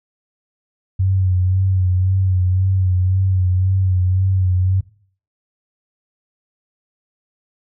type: tone with vibrato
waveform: sine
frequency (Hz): 93.2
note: F#2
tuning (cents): +13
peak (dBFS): -13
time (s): 0.99-4.81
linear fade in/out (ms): 10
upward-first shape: sine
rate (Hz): 1.9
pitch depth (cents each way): 42
effects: noise-tail reverb RT60 0.5 s tail -19 dB re dry